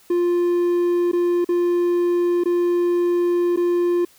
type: tone with dropouts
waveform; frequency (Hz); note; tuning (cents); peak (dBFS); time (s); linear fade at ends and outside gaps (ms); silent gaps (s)
triangle; 350; F4; +4; -14; 0.1-4.05; 5; 1.116-1.131 / 1.446-1.489 / 2.438-2.456 / 3.562-3.572
effects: white hiss -53 dBFS RMS until 4.18 s